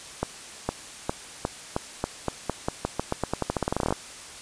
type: accelerating click train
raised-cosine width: 1 ms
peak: -10 dBFS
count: 27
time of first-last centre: 0.23-3.925 s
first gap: 460 ms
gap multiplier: 0.88
effects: white hiss -42 dBFS RMS until 4.41 s + resampled to 22050 Hz